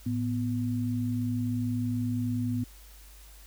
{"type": "tone pair together", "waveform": "sine", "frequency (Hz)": [109.98, 246.9], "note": ["A2", "B3"], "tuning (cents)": [0, 0], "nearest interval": "octave + major second", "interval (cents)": 1400, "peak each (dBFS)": [-30, -29], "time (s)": [0.06, 2.64], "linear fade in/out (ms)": 5, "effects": ["added 50 Hz sine -49 dBFS peak until 3.46 s", "white hiss -55 dBFS RMS until 3.46 s"]}